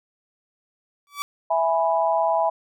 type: tone with exponential growth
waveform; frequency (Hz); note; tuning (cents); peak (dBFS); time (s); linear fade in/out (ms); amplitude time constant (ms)
sawtooth; 1151; D6; -35; -19; 1.07-1.22; 0; 31
type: chord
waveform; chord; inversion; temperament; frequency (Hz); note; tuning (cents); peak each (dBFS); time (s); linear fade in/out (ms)
sine; E major; none; equal; 659.3 / 830.6 / 987.8; E5 / G#5 / B5; 0 / 0 / 0; -21 / -23 / -24; 1.5-2.5; 10
effects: none